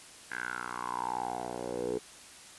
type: tone with band-pass filter sweep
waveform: 10% pulse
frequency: 61.1 Hz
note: B1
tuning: 18 cents flat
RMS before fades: -36 dBFS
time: 0.3-1.99 s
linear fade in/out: 20 ms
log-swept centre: 1700 to 430 Hz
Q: 7.1
effects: white hiss -51 dBFS RMS until 2.58 s + resampled to 24000 Hz